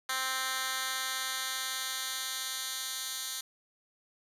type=tone with high-pass filter sweep; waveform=10% pulse; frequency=261.6 Hz; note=C4; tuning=in tune; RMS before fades=-35 dBFS; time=0.09-3.41 s; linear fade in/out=5 ms; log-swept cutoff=1600 to 4100 Hz; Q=0.79; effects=resampled to 32000 Hz